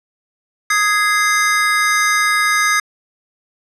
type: chord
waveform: square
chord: Ab major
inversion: second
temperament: just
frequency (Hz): 1245.9 / 1661.2 / 2077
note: Eb6 / Ab6 / C7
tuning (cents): +2 / 0 / -13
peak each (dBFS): -18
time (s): 0.7-2.8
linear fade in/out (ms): 5
effects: low-pass 11000 Hz 12 dB/octave